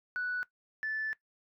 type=tone pair in turn; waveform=sine; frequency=1480 / 1749.9 Hz; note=F#6 / A6; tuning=0 / -10 cents; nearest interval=minor third; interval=290 cents; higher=second; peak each=-30 / -31 dBFS; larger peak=first; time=0.16-0.43 / 0.83-1.13 s; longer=second; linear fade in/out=0 ms; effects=noise-tail reverb RT60 0.1 s tail -18 dB re dry + tanh soft clip ceiling -27 dBFS